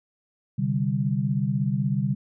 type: chord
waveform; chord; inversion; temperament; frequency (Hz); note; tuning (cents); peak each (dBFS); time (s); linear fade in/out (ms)
sine; C suspended second; none; just; 130.81 / 147.16 / 196.22; C3 / D3 / G3; 0 / +4 / +2; -26; 0.58-2.15; 10
effects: none